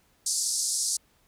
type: band-pass noise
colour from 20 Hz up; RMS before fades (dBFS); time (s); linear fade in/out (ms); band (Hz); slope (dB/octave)
white; -28; 0.26-0.97; 5; 4600 to 9900; 48
effects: pink hiss -65 dBFS RMS until 1.27 s